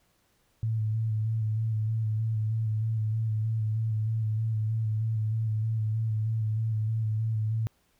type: tone with vibrato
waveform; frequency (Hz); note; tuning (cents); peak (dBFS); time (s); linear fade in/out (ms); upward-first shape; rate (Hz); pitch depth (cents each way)
sine; 110; A2; 0; -25; 0.63-7.67; 0; square; 3.2; 25
effects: pink hiss -69 dBFS RMS until 7.99 s